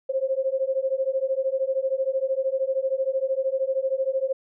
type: beating tone pair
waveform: sine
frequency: 525 / 538 Hz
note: C5 / C5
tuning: +6 / +48 cents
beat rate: 13 Hz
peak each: -25 dBFS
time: 0.09-4.33 s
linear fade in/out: 10 ms
effects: none